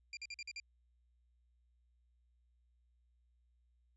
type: tone bursts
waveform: 25% pulse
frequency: 2385 Hz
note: D7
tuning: 26 cents sharp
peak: -39 dBFS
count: 6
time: 0.13-0.6 s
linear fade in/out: 2 ms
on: 40 ms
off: 46 ms
effects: added 60 Hz sine -70 dBFS peak until 3.96 s + resampled to 22050 Hz